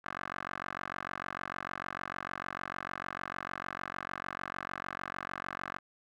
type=tone with band-pass filter; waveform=10% pulse; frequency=46.65 Hz; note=F#1; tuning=15 cents sharp; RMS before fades=-41 dBFS; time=0.04-5.79 s; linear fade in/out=20 ms; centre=1400 Hz; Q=3; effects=none